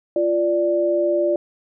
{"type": "tone pair together", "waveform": "sine", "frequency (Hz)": [346.5, 587.3], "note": ["F4", "D5"], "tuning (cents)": [-14, 0], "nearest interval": "major sixth", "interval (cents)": 914, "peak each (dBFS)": [-20, -18], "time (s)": [0.16, 1.36], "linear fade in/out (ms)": 2, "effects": []}